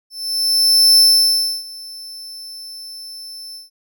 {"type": "tone with ADSR envelope", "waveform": "40% pulse", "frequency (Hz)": 5300, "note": "E8", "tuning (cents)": 9, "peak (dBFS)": -6, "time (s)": [0.1, 3.7], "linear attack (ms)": 880, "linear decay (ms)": 650, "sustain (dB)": -24, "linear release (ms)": 150, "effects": []}